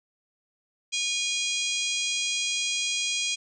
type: harmonic tone with a mistuned harmonic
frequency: 816 Hz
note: G#5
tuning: 31 cents flat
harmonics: 3 / 4 / 5 / 6 / 7 / 8 / 9 / 10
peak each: -31 / -30 / -36 / -36 / -36 / -34 / -39 / -39 dBFS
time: 0.92-3.36 s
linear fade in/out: 20 ms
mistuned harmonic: 7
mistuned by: +20 cents
effects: none